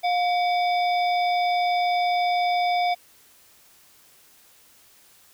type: harmonic tone with a mistuned harmonic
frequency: 711 Hz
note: F5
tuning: 31 cents sharp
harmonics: 1 / 3 / 5 / 7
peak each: -20 / -30 / -34 / -37 dBFS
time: 0.03-2.95 s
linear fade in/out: 20 ms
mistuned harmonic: 3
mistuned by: +110 cents
effects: white hiss -55 dBFS RMS until 5.33 s